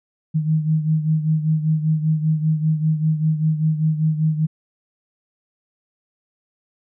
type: beating tone pair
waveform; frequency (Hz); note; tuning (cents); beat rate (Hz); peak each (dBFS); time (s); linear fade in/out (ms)
sine; 155.5 / 160.6; D#3 / E3; -1 / -45; 5.1; -17 / -23; 0.34-4.47; 20
effects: none